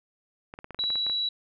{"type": "clicks", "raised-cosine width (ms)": 0.5, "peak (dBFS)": -25, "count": 11, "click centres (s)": [0.539, 0.589, 0.644, 0.707, 0.746, 0.79, 0.839, 0.903, 0.956, 1.066, 1.098]}
{"type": "tone", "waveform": "sine", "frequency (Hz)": 3915, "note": "B7", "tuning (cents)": -16, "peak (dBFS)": -25, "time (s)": [0.79, 1.29], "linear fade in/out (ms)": 5}
{"effects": []}